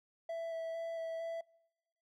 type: tone with vibrato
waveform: triangle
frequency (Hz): 659.3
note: E5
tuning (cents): 0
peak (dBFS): -35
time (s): 0.29-1.41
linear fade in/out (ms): 5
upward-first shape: square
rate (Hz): 2.2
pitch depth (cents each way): 10
effects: noise-tail reverb RT60 1.0 s tail -26 dB re dry